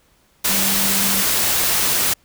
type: tone in noise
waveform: sine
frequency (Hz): 196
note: G3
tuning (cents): 0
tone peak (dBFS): -26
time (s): 0.49-1.22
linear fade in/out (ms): 10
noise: white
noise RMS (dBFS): -18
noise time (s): 0.44-2.14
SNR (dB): -11
effects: pink hiss -58 dBFS RMS until 2.24 s